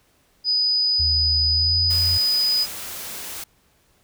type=tone; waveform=sine; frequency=4978 Hz; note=D#8; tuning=in tune; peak=-17 dBFS; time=0.44-2.67 s; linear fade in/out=50 ms
type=tone with pitch glide; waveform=sine; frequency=77.78 to 85.81 Hz; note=D#2 to F2; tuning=0 to -30 cents; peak=-23 dBFS; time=0.99-2.18 s; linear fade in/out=10 ms; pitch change=+170 cents; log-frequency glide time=1.49-1.77 s
type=noise; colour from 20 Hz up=white; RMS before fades=-33 dBFS; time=1.9-3.44 s; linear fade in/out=5 ms
effects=pink hiss -61 dBFS RMS until 4.03 s